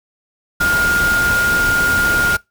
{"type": "tone in noise", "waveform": "sine", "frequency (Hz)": 1417, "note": "F6", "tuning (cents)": 25, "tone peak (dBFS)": -13, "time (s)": [0.6, 2.37], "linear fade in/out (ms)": 10, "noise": "pink", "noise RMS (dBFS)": -22, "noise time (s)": [0.6, 2.37], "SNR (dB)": 6, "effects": ["noise-tail reverb RT60 0.2 s tail -23 dB re dry"]}